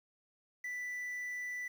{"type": "tone with quantisation", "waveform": "triangle", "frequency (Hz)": 1979, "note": "B6", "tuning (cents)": 3, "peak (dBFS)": -36, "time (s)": [0.64, 1.68], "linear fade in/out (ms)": 5, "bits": 10, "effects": []}